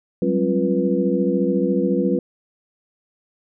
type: tone cluster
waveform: sine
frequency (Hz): 185.4 / 199.5 / 268.9 / 348.1 / 488.9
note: F#3 / G3 / C4 / F4 / B4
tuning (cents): +4 / +31 / +47 / -6 / -18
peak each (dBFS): -23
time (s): 0.22-2.19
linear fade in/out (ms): 2
effects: none